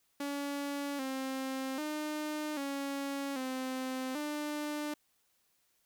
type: tone with pitch steps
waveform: sawtooth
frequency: 283.7 / 264.9 / 303.4 / 278 / 259.4 / 297.7 Hz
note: C#4 / C4 / D#4 / C#4 / C4 / D4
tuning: +40 / +22 / -44 / +5 / -15 / +24 cents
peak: -31 dBFS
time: 0.2-4.94 s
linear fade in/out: 5 ms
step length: 790 ms
effects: white hiss -74 dBFS RMS until 5.85 s